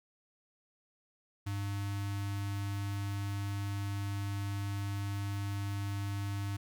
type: tone with notch filter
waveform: square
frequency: 100.3 Hz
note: G2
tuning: 40 cents sharp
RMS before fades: -36 dBFS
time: 1.46-6.57 s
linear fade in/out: 10 ms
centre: 510 Hz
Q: 1.3
effects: 12-bit